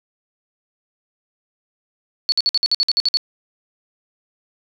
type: tone bursts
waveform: sine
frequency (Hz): 4435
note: C#8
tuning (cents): 0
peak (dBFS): -13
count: 11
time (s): 2.29-3.171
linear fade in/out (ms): 0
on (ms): 31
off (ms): 54
effects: none